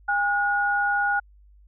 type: tone pair together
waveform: sine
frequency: 811 / 1445 Hz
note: G#5 / F#6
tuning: -41 / -41 cents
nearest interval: minor seventh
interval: 1000 cents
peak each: -24 / -22 dBFS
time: 0.08-1.2 s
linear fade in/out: 10 ms
effects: added 50 Hz sine -50 dBFS peak until 1.67 s

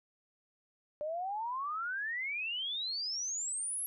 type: exponential sweep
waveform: sine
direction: up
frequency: 586 to 11420 Hz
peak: -34 dBFS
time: 1.01-3.86 s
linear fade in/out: 0 ms
effects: none

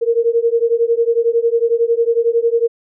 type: beating tone pair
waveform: sine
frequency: 459.6 / 470.6 Hz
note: A#4 / A#4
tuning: -25 / +16 cents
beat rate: 11 Hz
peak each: -15 dBFS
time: 0.01-2.68 s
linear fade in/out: 20 ms
effects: none

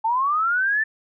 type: linear sweep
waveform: sine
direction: up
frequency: 869 to 1786 Hz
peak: -18 dBFS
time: 0.04-0.84 s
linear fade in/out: 10 ms
effects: none

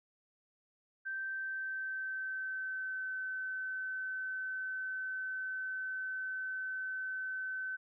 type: tone with pitch glide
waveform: sine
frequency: 1558 to 1525.9 Hz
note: G6 to G6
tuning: -11 to -47 cents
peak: -36 dBFS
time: 1.05-7.77 s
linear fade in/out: 20 ms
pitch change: -36 cents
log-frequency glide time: 1.27-3.13 s
effects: none

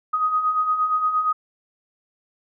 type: beating tone pair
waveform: sine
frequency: 1244.5 / 1253.1 Hz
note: D#6 / D#6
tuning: 0 / +12 cents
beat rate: 8.6 Hz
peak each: -27 / -19 dBFS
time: 0.13-1.33 s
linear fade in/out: 10 ms
effects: none

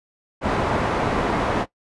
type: low-pass noise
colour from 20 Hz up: white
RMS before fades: -22 dBFS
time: 0.41-1.66 s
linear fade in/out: 50 ms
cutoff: 920 Hz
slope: 12 dB/octave
effects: noise-tail reverb RT60 0.1 s tail -17 dB re dry + resampled to 24000 Hz

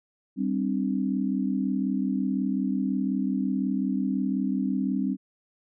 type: chord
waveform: sine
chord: G suspended fourth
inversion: none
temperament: equal with one note detuned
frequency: 196 / 261.6 / 300 Hz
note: G3 / C4 / D4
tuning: 0 / 0 / +37 cents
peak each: -27 / -27 / -32 dBFS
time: 0.36-5.17 s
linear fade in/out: 50 ms
effects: none

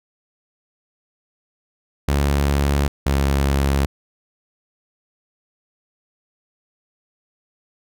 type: tone pair in turn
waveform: sawtooth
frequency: 70.8 / 69.22 Hz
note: C#2 / C#2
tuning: +37 / -2 cents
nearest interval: unison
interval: 39 cents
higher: first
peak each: -12 dBFS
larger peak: neither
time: 2.08-2.88 / 3.06-3.86 s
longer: neither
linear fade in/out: 5 ms
effects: none

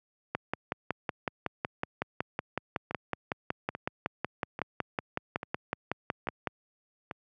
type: two click trains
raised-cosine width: 0.5 ms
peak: -14 / -21 dBFS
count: 34 / 6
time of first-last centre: 0.35-6.472 / 2.91-7.112 s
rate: 5.39 / 1.19 Hz
effects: high-pass 100 Hz 12 dB/octave

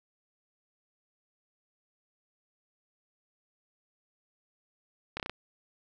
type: slowing click train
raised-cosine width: 0.3 ms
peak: -18 dBFS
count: 5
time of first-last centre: 5.17-5.296 s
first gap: 28 ms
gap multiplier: 1.08
effects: none

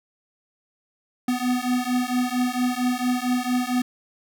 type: beating tone pair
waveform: square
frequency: 246.9 / 251.3 Hz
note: B3 / B3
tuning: 0 / +30 cents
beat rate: 4.4 Hz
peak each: -25 dBFS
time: 1.28-3.82 s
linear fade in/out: 5 ms
effects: none

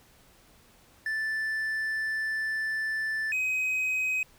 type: tone pair in turn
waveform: triangle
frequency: 1760 / 2524 Hz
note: A6 / D#7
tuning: 0 / +24 cents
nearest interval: tritone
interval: 624 cents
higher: second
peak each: -26 / -24 dBFS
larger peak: second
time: 1.06-3.32 / 3.32-4.23 s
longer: first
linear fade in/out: 2 ms
effects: pink hiss -59 dBFS RMS until 4.38 s

